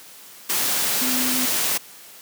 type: tone in noise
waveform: sine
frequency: 253.5 Hz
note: B3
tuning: 45 cents sharp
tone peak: -25 dBFS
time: 1.01-1.46 s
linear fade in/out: 10 ms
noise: white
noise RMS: -22 dBFS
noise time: 0.49-1.78 s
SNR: -6 dB
effects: white hiss -44 dBFS RMS until 2.21 s + high-pass 150 Hz 12 dB/octave